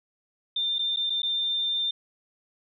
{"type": "tone with dropouts", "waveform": "sine", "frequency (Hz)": 3594, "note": "A7", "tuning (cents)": 36, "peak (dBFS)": -24, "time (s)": [0.56, 1.91], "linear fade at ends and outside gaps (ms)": 5, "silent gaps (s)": [[0.785, 0.791], [0.962, 0.97], [1.098, 1.102], [1.22, 1.23]], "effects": []}